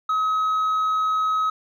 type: tone with hard clipping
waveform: triangle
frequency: 1275 Hz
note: D#6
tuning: 42 cents sharp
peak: -18 dBFS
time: 0.09-1.5 s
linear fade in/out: 5 ms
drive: 1 dB
effects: none